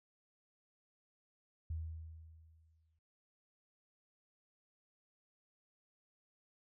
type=tone with exponential decay; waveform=sine; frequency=80.4 Hz; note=E2; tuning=43 cents flat; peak=-36 dBFS; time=1.7-2.99 s; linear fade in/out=5 ms; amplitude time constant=280 ms; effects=none